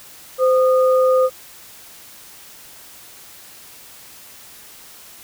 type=tone pair together; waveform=sine; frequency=515.9 / 1227 Hz; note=C5 / D#6; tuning=-24 / -25 cents; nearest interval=octave + minor third; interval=1499 cents; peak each=-12 / -21 dBFS; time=0.38-1.3 s; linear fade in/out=50 ms; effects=white hiss -42 dBFS RMS until 5.23 s